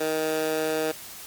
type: tone with high-pass filter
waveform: 15% pulse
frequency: 157 Hz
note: D#3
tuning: 16 cents sharp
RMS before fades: -26 dBFS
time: 0-0.92 s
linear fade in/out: 10 ms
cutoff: 440 Hz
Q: 1.6
effects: white hiss -41 dBFS RMS until 1.26 s + MP3 96 kbps